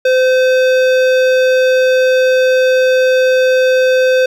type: tone with hard clipping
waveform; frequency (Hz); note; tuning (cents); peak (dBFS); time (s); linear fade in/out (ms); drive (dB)
sine; 514; C5; -31; -10; 0.05-4.26; 5; 15
effects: none